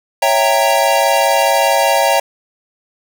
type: chord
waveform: square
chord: C# diminished seventh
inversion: none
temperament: equal with one note detuned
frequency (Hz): 554.4 / 659.3 / 784 / 925.4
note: C#5 / E5 / G5 / Bb5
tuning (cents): 0 / 0 / 0 / -13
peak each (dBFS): -17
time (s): 0.22-2.2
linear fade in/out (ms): 5
effects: none